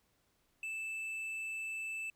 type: tone with tanh clipping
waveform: sine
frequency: 2637 Hz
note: E7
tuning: in tune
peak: -39 dBFS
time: 0.63-2.1 s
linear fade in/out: 2 ms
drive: 6 dB
effects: pink hiss -75 dBFS RMS until 2.15 s